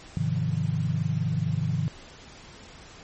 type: chord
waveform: sine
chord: F minor seventh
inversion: first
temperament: equal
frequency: 103.83 / 130.81 / 155.56 / 174.61 Hz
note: Ab2 / C3 / Eb3 / F3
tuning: 0 / 0 / 0 / 0 cents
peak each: -30 / -29 / -27 / -32 dBFS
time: 0.17-1.88 s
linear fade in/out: 0 ms
effects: pink hiss -47 dBFS RMS until 3.03 s + MP3 32 kbps